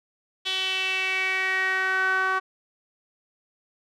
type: tone with band-pass filter sweep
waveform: sawtooth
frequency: 378.1 Hz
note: F#4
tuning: 38 cents sharp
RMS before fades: -25 dBFS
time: 0.45-2.4 s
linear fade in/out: 20 ms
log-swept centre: 3300 to 1300 Hz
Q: 5.2
effects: none